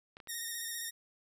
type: clicks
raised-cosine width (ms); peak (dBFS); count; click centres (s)
0.3; -33; 3; 0.169 / 0.202 / 0.273
type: tone with vibrato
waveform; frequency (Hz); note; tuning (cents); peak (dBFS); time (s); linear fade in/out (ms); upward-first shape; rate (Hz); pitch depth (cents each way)
5% pulse; 1853; A#6; -11; -27; 0.28-0.91; 20; square; 15; 24
effects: resampled to 32000 Hz